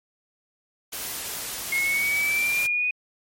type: noise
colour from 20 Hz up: white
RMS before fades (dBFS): -32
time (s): 0.92-2.67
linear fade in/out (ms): 10
type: linear sweep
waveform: sine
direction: up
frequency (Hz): 2152 to 2489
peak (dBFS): -21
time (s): 1.72-2.91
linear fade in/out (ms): 5
effects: MP3 64 kbps